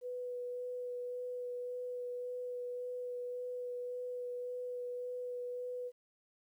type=tone with vibrato; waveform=sine; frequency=493.9 Hz; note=B4; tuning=in tune; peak=-38 dBFS; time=0.01-5.92 s; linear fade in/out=50 ms; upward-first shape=sine; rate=1.8 Hz; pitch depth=10 cents each way; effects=12-bit